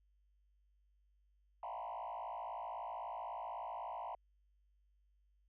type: tone with frequency modulation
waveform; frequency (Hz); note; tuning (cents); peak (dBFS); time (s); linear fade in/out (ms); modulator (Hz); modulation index
sine; 830.6; G#5; 0; -40; 1.63-4.15; 2; 56.2; 3.2
effects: tanh soft clip ceiling -39 dBFS + added 50 Hz sine -70 dBFS peak until 5.48 s